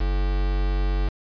triangle tone with quantisation, 47.63 Hz, G1, 49 cents flat, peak -18 dBFS, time 0-1.09 s, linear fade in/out 10 ms, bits 5, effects resampled to 11025 Hz

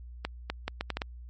accelerating click train, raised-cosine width 0.3 ms, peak -15 dBFS, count 7, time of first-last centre 0.25-1.018 s, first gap 250 ms, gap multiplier 0.72, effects added 60 Hz sine -42 dBFS peak until 1.29 s + MP3 32 kbps

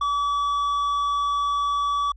sine tone with tanh clipping, 1146 Hz, D6, 43 cents flat, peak -22 dBFS, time 0.01-2.12 s, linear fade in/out 5 ms, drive 7 dB, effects added 50 Hz sine -43 dBFS peak until 2.16 s

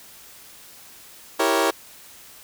20% pulse chord, E diminished seventh, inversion none, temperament equal with one note detuned, 327.4 / 392 / 466.2 / 554.4 Hz, E4 / G4 / Bb4 / Db5, -12 / 0 / 0 / 0 cents, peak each -19 dBFS, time 1.39-1.71 s, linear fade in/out 10 ms, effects white hiss -46 dBFS RMS until 2.43 s

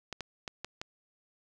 clicks, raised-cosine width 0.2 ms, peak -20 dBFS, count 5, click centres 0.127 / 0.207 / 0.478 / 0.646 / 0.815 s, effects none

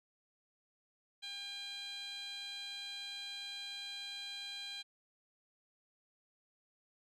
15% pulse tone with band-pass filter, 803 Hz, G5, 41 cents sharp, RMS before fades -45 dBFS, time 1.22-4.83 s, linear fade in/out 20 ms, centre 3900 Hz, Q 4.2, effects none

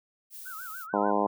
violet noise, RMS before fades -43 dBFS, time 0.3-0.87 s, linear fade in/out 50 ms
sine tone with vibrato, 1388 Hz, F6, 11 cents flat, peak -39 dBFS, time 0.45-1.12 s, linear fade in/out 20 ms, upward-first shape sine, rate 6.8 Hz, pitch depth 170 cents each way
harmonic tone, 102.6 Hz, G#2, 21 cents flat, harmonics 2 / 3 / 4 / 5 / 6 / 7 / 8 / 9 / 10, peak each -32 / -32 / -32 / -32 / -32 / -32 / -32 / -32 / -32 dBFS, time 0.93-1.27 s, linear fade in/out 10 ms
effects none

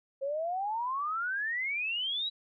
sine exponential sweep, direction up, 532 to 3944 Hz, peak -30 dBFS, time 0.21-2.3 s, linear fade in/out 20 ms, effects none

